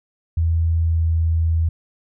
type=tone with pitch glide; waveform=sine; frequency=82.41 to 81.84 Hz; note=E2 to E2; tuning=0 to -12 cents; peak=-15 dBFS; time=0.37-1.69 s; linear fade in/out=5 ms; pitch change=-12 cents; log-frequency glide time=0.82-1.02 s; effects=none